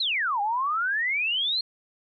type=exponential two-way sweep; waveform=sine; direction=down then up; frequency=4289 to 794 to 4289 Hz; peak=-23 dBFS; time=0-1.61 s; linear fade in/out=5 ms; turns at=0.41 s; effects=none